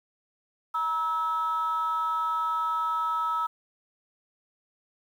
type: tone pair together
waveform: sine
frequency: 950 / 1300 Hz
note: A#5 / E6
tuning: +33 / -24 cents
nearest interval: perfect fourth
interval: 543 cents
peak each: -29 / -25 dBFS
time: 0.74-3.47 s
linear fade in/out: 10 ms
effects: tanh soft clip ceiling -20 dBFS + 9-bit